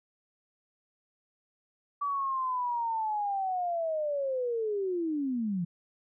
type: linear sweep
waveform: sine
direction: down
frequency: 1153 to 165.3 Hz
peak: -28 dBFS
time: 2.01-5.65 s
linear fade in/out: 10 ms
effects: none